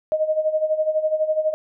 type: tone with tremolo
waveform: sine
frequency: 622.3 Hz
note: D#5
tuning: in tune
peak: -15 dBFS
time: 0.12-1.54 s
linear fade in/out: 0 ms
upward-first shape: sine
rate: 12 Hz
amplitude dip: 75%
effects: none